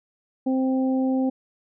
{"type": "harmonic tone", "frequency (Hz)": 261.6, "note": "C4", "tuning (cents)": 0, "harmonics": [1, 2, 3], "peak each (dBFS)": [-20, -29, -34], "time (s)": [0.46, 1.3], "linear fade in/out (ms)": 10, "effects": []}